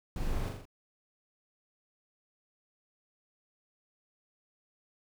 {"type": "noise with echo", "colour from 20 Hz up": "brown", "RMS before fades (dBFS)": -36, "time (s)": [0.16, 0.49], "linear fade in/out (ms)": 2, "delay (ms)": 41, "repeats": 4, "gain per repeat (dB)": -3, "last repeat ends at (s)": 0.654, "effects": []}